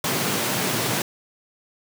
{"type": "high-pass noise", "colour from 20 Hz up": "pink", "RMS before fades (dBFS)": -24, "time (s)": [0.04, 1.02], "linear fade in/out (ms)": 2, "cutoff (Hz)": 110, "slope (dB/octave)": 48, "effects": []}